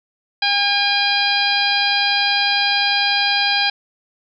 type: harmonic tone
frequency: 809 Hz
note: G#5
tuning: 46 cents flat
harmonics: 1 / 2 / 3 / 4 / 5 / 6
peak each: -22 / -22 / -22 / -22 / -22 / -22 dBFS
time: 0.42-3.7 s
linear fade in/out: 5 ms
effects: none